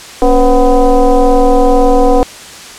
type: tone with frequency modulation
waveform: sine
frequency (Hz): 235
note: A#3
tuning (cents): +14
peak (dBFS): -4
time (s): 0.22-2.23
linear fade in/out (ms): 0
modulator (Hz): 256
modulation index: 2.2
effects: white hiss -30 dBFS RMS until 2.78 s + low-pass 8000 Hz 12 dB/octave